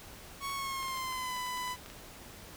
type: tone with pitch glide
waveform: sawtooth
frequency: 1108.7 to 999.2 Hz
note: C#6 to B5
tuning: 0 to +20 cents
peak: -31 dBFS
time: 0.4-1.77 s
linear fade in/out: 50 ms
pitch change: -180 cents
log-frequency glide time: 0.53-1.37 s
type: clicks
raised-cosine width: 0.2 ms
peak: -30 dBFS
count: 11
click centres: 0.497 / 0.829 / 0.883 / 0.974 / 1.125 / 1.366 / 1.466 / 1.574 / 1.678 / 1.861 / 1.901 s
effects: pink hiss -50 dBFS RMS until 2.56 s